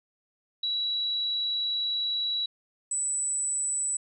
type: tone pair in turn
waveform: sine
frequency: 3910 / 7954 Hz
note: B7 / B8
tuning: -18 / +11 cents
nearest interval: octave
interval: 1229 cents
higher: second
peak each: -26 dBFS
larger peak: neither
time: 0.63-2.46 / 2.91-3.97 s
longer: first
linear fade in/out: 5 ms
effects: none